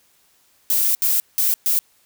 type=noise bursts at uneven times; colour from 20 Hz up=violet; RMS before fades=-18 dBFS; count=4; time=0.7-0.95 / 1.02-1.2 / 1.38-1.54 / 1.66-1.79 s; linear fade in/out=0 ms; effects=white hiss -59 dBFS RMS until 2.05 s